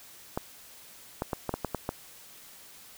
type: clicks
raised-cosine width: 1 ms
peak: -15 dBFS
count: 8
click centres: 0.375 / 1.221 / 1.332 / 1.493 / 1.54 / 1.647 / 1.747 / 1.891 s
effects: white hiss -51 dBFS RMS until 2.97 s